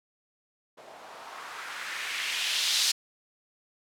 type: noise with low-pass filter sweep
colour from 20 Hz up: violet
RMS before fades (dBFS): -32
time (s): 0.77-2.92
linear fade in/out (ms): 10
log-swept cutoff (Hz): 580 to 4700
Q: 1.7
effects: none